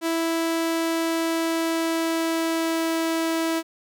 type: tone with pitch glide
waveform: sawtooth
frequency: 329.6 to 326.9 Hz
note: E4 to E4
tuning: 0 to -14 cents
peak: -18 dBFS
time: 0.01-3.63 s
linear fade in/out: 50 ms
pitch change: -14 cents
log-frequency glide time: 0.33-3.27 s
effects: none